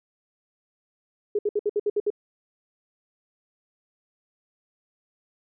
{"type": "tone bursts", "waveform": "sine", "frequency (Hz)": 415.3, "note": "G#4", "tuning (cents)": 0, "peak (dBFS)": -20, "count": 8, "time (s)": [1.35, 2.103], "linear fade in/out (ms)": 5, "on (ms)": 39, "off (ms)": 63, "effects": []}